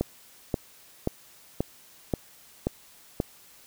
click train, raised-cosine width 2 ms, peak -11 dBFS, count 7, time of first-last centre 0.01-3.201 s, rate 1.88 Hz, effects white hiss -54 dBFS RMS until 3.66 s

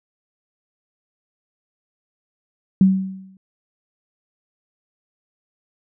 sine tone with exponential decay, 190.4 Hz, F#3, 50 cents sharp, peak -7 dBFS, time 2.81-3.37 s, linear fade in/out 2 ms, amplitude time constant 120 ms, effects none

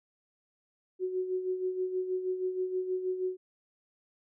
sine tone with tremolo, 370 Hz, F#4, in tune, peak -27 dBFS, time 0.99-3.37 s, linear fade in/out 50 ms, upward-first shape sine, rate 6.3 Hz, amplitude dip 60%, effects none

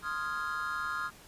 triangle chord, F minor seventh, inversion second, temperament equal, 1046.5 / 1244.5 / 1396.9 / 1661.2 Hz, C6 / Eb6 / F6 / Ab6, 0 / 0 / 0 / 0 cents, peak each -39 / -35 / -34 / -39 dBFS, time 0.02-1.11 s, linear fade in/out 50 ms, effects pink hiss -54 dBFS RMS until 1.27 s + resampled to 32000 Hz

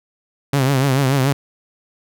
sawtooth tone with vibrato, 135.2 Hz, C#3, 43 cents flat, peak -10 dBFS, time 0.53-1.33 s, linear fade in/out 5 ms, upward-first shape triangle, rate 6.9 Hz, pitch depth 110 cents each way, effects none

